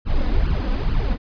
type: noise with flanger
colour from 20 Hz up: brown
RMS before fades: -19 dBFS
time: 0.05-1.18 s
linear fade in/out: 50 ms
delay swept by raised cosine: 0.67 to 4.07 ms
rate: 2.3 Hz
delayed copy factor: +0.75
effects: resampled to 11025 Hz